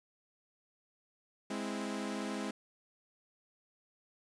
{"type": "chord", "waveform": "sawtooth", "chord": "Ab augmented", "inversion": "none", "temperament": "equal", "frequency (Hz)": [207.7, 261.6, 329.6], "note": ["Ab3", "C4", "E4"], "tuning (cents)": [0, 0, 0], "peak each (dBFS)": [-35, -37, -39], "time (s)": [1.5, 2.51], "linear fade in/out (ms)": 5, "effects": ["resampled to 22050 Hz", "10-bit"]}